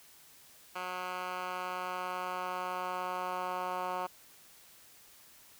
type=tone with band-pass filter sweep; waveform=10% pulse; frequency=182.1 Hz; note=F#3; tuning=27 cents flat; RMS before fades=-37 dBFS; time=0.75-4.07 s; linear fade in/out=10 ms; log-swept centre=1600 to 1000 Hz; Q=1.4; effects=white hiss -58 dBFS RMS until 5.59 s